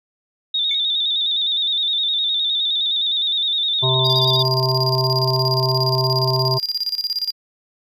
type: tone with vibrato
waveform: sine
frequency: 3645 Hz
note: A#7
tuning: 40 cents flat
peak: -17 dBFS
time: 0.54-4.43 s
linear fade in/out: 5 ms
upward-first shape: square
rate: 9.7 Hz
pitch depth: 48 cents each way
type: tone with exponential decay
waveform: triangle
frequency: 2217 Hz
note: C#7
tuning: in tune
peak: -24 dBFS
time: 0.71-0.82 s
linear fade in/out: 2 ms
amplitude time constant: 22 ms
type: harmonic tone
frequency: 130 Hz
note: C3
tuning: 11 cents flat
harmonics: 1 / 3 / 5 / 7 / 8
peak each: -19 / -24 / -26 / -27 / -28 dBFS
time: 3.82-6.59 s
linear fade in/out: 20 ms
type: tone with tremolo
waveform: triangle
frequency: 4800 Hz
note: D8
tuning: 37 cents sharp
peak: -17 dBFS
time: 4.04-7.32 s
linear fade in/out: 20 ms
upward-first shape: square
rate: 17 Hz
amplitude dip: 80%
effects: none